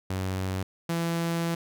sawtooth tone pair in turn, 94.2 / 167.85 Hz, F#2 / E3, +32 / +32 cents, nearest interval minor seventh, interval 1000 cents, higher second, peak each -24 / -22 dBFS, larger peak second, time 0.1-0.63 / 0.89-1.55 s, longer second, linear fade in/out 5 ms, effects none

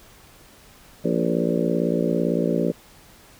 harmonic tone with a mistuned harmonic, 57.8 Hz, A#1, 14 cents flat, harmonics 3 / 4 / 5 / 6 / 7 / 8 / 9 / 10, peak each -25 / -26 / -27 / -28 / -28 / -29 / -30 / -30 dBFS, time 1.04-2.72 s, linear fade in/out 10 ms, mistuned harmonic 8, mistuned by +34 cents, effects pink hiss -50 dBFS RMS until 3.39 s

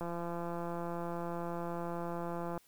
click train, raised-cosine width 1 ms, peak -26 dBFS, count 440, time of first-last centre 0.01-2.577 s, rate 171 Hz, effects white hiss -66 dBFS RMS until 2.67 s

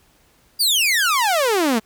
sawtooth exponential sweep, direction down, 4900 to 210 Hz, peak -12 dBFS, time 0.59-1.8 s, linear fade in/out 20 ms, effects pink hiss -57 dBFS RMS until 1.85 s

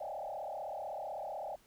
sine tone with frequency modulation, 698.5 Hz, F5, in tune, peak -38 dBFS, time 0-1.56 s, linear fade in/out 10 ms, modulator 35.9 Hz, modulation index 3.6, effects pink hiss -66 dBFS RMS until 1.66 s

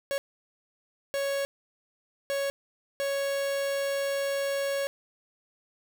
45% pulse tone bursts at uneven times, 555 Hz, C#5, 2 cents sharp, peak -27 dBFS, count 4, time 0.11-0.18 / 1.14-1.45 / 2.3-2.5 / 3-4.87 s, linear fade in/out 0 ms, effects none

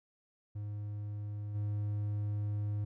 triangle tone with level steps, 103.83 Hz, G#2, in tune, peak -35 / -30 dBFS, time 0.55-2.85 s, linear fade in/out 10 ms, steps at 1.54 s, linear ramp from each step 20 ms, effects none

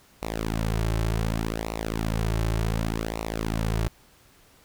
sawtooth tone with flanger, 55 Hz, A1, in tune, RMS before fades -27 dBFS, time 0.22-3.88 s, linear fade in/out 0 ms, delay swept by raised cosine 0.61 to 4.21 ms, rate 0.67 Hz, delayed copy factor -0.8, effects pink hiss -57 dBFS RMS until 4.64 s

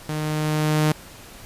sawtooth tone with level ramp, 153.3 Hz, D#3, 25 cents flat, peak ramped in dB -21 to -12 dBFS, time 0.09-0.92 s, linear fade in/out 0 ms, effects pink hiss -43 dBFS RMS until 1.45 s + resampled to 32000 Hz

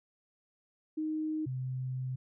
sine tone pair in turn, 311.1 / 129 Hz, D#4 / C3, 0 / -24 cents, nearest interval octave + minor third, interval 1524 cents, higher first, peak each -31 / -33 dBFS, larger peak first, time 0.97-1.46 / 1.46-2.16 s, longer second, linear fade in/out 10 ms, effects none

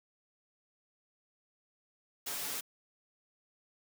white noise with comb filter, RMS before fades -38 dBFS, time 2.26-2.61 s, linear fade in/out 10 ms, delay 7 ms, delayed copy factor +0.8, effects high-pass 150 Hz 12 dB/octave

